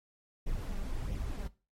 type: noise with flanger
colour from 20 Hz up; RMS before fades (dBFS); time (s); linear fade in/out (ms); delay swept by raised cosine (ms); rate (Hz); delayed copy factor
brown; -35; 0.46-1.48; 10; 0.32 to 5.12; 1.5; +0.55
effects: noise-tail reverb RT60 0.3 s tail -18 dB re dry + MP3 64 kbps